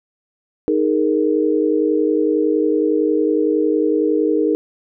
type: chord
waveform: sine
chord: D# suspended fourth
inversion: none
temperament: equal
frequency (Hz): 311.1 / 415.3 / 466.2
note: D#4 / G#4 / A#4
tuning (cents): 0 / 0 / 0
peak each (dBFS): -17 / -19 / -19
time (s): 0.68-4.55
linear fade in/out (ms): 0
effects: none